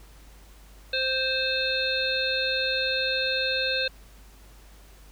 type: harmonic tone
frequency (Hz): 523.3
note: C5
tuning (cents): 0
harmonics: 1 / 3 / 5 / 7 / 8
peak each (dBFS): -30 / -30 / -30 / -30 / -30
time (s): 0.93-3.88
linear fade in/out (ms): 5
effects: added 50 Hz sine -48 dBFS peak until 5.11 s + pink hiss -55 dBFS RMS until 5.11 s